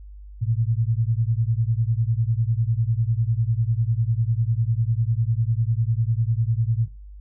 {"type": "beating tone pair", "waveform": "sine", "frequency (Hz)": [109.8, 119.8], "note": ["A2", "A#2"], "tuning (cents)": [-3, 48], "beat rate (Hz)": 10, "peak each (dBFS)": [-21, -23], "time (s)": [0.41, 6.88], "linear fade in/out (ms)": 20, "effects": ["noise-tail reverb RT60 0.3 s tail -22 dB re dry", "added 50 Hz sine -38 dBFS peak until 7.2 s"]}